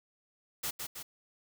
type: noise with echo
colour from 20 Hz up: white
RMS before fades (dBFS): -35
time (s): 0.63-0.71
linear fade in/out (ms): 10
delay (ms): 160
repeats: 2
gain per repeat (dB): -4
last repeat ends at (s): 1.03
effects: none